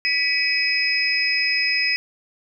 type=tone cluster; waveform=sine; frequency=1971 / 2282 / 2545 / 5080 Hz; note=B6 / C#7 / D#7 / D#8; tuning=-4 / +50 / +39 / +35 cents; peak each=-24 / -27 / -23 / -22 dBFS; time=0.05-1.96 s; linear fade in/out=0 ms; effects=none